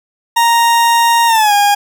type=tone with pitch glide; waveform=40% pulse; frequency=932.3 to 816.3 Hz; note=A#5 to G#5; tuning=0 to -30 cents; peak=-7 dBFS; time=0.36-1.75 s; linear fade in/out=10 ms; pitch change=-230 cents; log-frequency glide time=1.27-1.53 s; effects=none